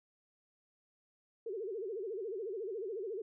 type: tone with vibrato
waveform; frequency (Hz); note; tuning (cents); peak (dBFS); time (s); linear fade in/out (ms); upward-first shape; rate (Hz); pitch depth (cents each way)
sine; 415.3; G#4; 0; -37; 1.46-3.22; 5; sine; 14; 210
effects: none